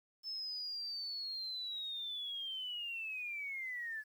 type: linear sweep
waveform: sine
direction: down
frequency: 5274 to 1700 Hz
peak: -39 dBFS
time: 0.23-4.04 s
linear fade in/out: 50 ms
effects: 11-bit